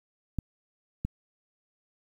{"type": "clicks", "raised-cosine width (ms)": 5, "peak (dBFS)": -17, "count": 2, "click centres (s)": [0.387, 1.05], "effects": ["9-bit"]}